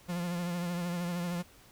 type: tone with vibrato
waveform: 45% pulse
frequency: 174.61 Hz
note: F3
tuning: in tune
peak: -32 dBFS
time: 0.08-1.43 s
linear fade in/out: 20 ms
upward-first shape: triangle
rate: 13 Hz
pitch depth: 47 cents each way
effects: pink hiss -58 dBFS RMS until 1.71 s